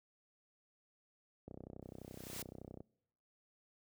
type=click train; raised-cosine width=2 ms; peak=-35 dBFS; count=43; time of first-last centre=1.48-2.805 s; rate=31.7 Hz
type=noise with exponential growth; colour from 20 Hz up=white; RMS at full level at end=-43 dBFS; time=1.82-2.42 s; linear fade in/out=0 ms; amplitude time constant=130 ms
effects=noise-tail reverb RT60 0.9 s tail -26 dB re dry + high-pass 60 Hz 12 dB/octave